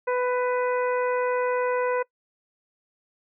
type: harmonic tone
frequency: 497.4 Hz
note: B4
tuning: 12 cents sharp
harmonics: 1 / 2 / 3 / 4 / 5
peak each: -23 / -29 / -33 / -37 / -41 dBFS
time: 0.07-2.03 s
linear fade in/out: 10 ms
effects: noise-tail reverb RT60 0.1 s tail -23 dB re dry